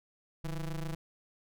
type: ring-modulated tone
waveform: square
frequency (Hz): 83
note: E2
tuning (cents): +12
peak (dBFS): -32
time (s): 0.44-0.95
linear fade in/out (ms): 5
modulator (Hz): 69.4
effects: none